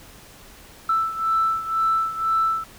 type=beating tone pair; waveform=sine; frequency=1322 / 1324 Hz; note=E6 / E6; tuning=+5 / +7 cents; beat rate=2 Hz; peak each=-20 / -24 dBFS; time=0.89-2.64 s; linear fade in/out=5 ms; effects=tanh soft clip ceiling -12 dBFS + pink hiss -46 dBFS RMS until 2.78 s